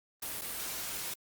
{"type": "noise with dropouts", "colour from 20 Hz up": "white", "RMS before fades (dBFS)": -38, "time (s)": [0.22, 1.14], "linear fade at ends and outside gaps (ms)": 5, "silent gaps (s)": [0.412, 0.417], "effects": ["Opus 32 kbps"]}